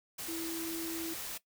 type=tone in noise; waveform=sine; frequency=329.6 Hz; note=E4; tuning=in tune; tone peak=-37 dBFS; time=0.28-1.14 s; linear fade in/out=10 ms; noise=white; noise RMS=-41 dBFS; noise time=0.18-1.38 s; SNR=+1 dB; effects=noise-tail reverb RT60 0.1 s tail -17 dB re dry